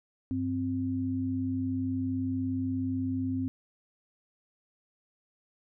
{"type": "tone pair together", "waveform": "sine", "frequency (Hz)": [98, 261.6], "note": ["G2", "C4"], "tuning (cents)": [0, 0], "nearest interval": "octave + perfect fourth", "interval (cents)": 1700, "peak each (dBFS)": [-34, -29], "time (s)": [0.31, 3.48], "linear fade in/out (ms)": 0, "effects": []}